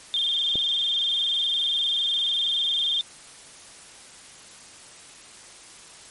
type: tone with vibrato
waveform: sine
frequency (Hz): 3400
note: G#7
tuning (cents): +40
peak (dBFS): -21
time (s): 0.14-3.01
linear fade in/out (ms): 0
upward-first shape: square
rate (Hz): 20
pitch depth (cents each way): 91
type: click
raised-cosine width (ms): 2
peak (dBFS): -20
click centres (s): 0.556
effects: white hiss -46 dBFS RMS until 6.1 s + MP3 48 kbps